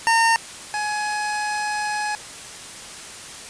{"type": "tone pair in turn", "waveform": "25% pulse", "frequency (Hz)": [913, 840.8], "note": ["A#5", "G#5"], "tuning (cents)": [-36, 21], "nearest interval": "minor second", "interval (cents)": 143, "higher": "first", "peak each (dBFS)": [-11, -19], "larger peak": "first", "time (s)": [[0.07, 0.36], [0.74, 2.15]], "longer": "second", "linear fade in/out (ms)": 0, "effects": ["white hiss -37 dBFS RMS until 3.49 s", "resampled to 22050 Hz"]}